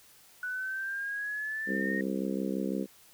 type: exponential sweep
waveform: sine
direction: up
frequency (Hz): 1480 to 1864.7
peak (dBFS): -32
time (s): 0.43-2.01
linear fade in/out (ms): 2
type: harmonic tone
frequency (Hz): 66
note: C2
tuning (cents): +16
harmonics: 3 / 4 / 5 / 6 / 7 / 8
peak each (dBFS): -33 / -35 / -37 / -39 / -40 / -41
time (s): 1.66-2.87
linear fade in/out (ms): 50
effects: white hiss -58 dBFS RMS until 3.13 s